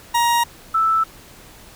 40% pulse / sine tone pair in turn, 943 / 1318.3 Hz, A#5 / E6, +20 / 0 cents, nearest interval tritone, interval 580 cents, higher second, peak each -14 dBFS, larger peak neither, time 0.14-0.44 / 0.74-1.04 s, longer neither, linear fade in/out 10 ms, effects pink hiss -44 dBFS RMS until 1.75 s

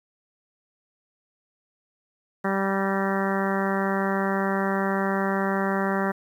harmonic tone with a mistuned harmonic, 194.7 Hz, G3, 12 cents flat, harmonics 1 / 2 / 3 / 4 / 5 / 6 / 7 / 8 / 9 / 10, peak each -26 / -29 / -31 / -32 / -33 / -34 / -34 / -35 / -36 / -36 dBFS, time 2.44-6.12 s, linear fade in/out 10 ms, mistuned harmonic 10, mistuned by -54 cents, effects 9-bit

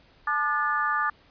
harmonic tone with a mistuned harmonic, 289.9 Hz, D4, 22 cents flat, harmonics 3 / 4 / 5 / 6, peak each -32 / -25 / -31 / -29 dBFS, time 0.27-1.1 s, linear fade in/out 5 ms, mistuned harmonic 4, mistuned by +56 cents, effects pink hiss -58 dBFS RMS until 1.3 s + resampled to 11025 Hz

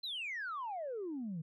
sine exponential sweep, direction down, 4178 to 151.2 Hz, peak -36 dBFS, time 0.03-1.42 s, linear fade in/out 10 ms, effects tanh soft clip ceiling -34 dBFS + MP3 96 kbps

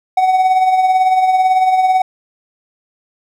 triangle tone with tremolo, 749 Hz, F#5, 21 cents sharp, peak -5 dBFS, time 0.17-2.02 s, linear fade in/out 5 ms, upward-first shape triangle, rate 18 Hz, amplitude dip 55%, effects none

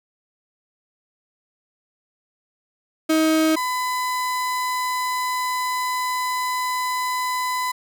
35% pulse tone pair in turn, 316.5 / 1004.8 Hz, D#4 / B5, +30 / +30 cents, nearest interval octave + minor sixth, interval 2000 cents, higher second, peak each -14 / -20 dBFS, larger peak first, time 3.09-3.56 / 3.56-7.72 s, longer second, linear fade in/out 10 ms, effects none

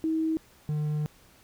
sine / triangle tone pair in turn, 319.6 / 150.83 Hz, D#4 / D3, +47 / +47 cents, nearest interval octave + minor second, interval 1300 cents, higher first, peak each -24 dBFS, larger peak neither, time 0.04-0.37 / 0.69-1.06 s, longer second, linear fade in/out 0 ms, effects pink hiss -58 dBFS RMS until 1.43 s

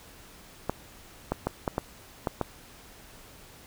clicks, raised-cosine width 1 ms, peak -12 dBFS, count 7, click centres 0.696 / 1.32 / 1.47 / 1.678 / 1.781 / 2.272 / 2.413 s, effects pink hiss -51 dBFS RMS until 3.66 s

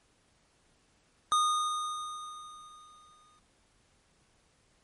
square tone with exponential decay, 1230 Hz, D#6, 20 cents flat, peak -23 dBFS, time 1.32-3.39 s, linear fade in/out 0 ms, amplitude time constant 450 ms, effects pink hiss -68 dBFS RMS until 4.83 s + MP3 48 kbps

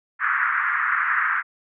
pink band-pass noise, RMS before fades -22 dBFS, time 0.19-1.43 s, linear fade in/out 50 ms, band 1200 to 1900 Hz, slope 48 dB/octave, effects none

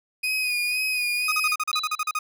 35% pulse tone with vibrato, 2483 Hz, D#7, 4 cents flat, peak -21 dBFS, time 0.23-1.55 s, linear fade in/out 10 ms, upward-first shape sine, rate 2 Hz, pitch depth 37 cents each way
30% pulse tone bursts, 1244.5 Hz, D#6, in tune, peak -20 dBFS, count 12, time 1.28-2.19 s, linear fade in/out 5 ms, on 41 ms, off 38 ms
sine tone with exponential decay, 3951 Hz, B7, in tune, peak -21 dBFS, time 1.73-2.14 s, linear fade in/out 0 ms, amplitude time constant 88 ms
effects none

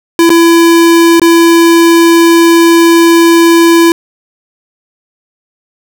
square tone with dropouts, 335.4 Hz, E4, 30 cents sharp, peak -3 dBFS, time 0.19-3.92 s, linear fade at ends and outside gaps 1 ms, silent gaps 0.294-0.302 / 1.197-1.217 s, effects none

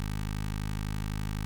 15% pulse tone with notch filter, 51.91 Hz, G#1, in tune, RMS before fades -33 dBFS, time 0-1.45 s, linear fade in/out 0 ms, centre 540 Hz, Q 1, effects none

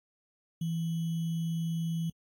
sine tone with sample-and-hold, 164.81 Hz, E3, in tune, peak -29 dBFS, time 0.61-2.1 s, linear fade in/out 5 ms, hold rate 3150 Hz, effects AAC 64 kbps

